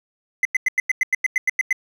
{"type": "tone bursts", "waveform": "triangle", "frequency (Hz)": 2037, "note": "C7", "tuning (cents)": -47, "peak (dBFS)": -13, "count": 12, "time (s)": [0.43, 1.728], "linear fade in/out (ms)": 2, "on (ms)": 22, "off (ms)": 94, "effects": []}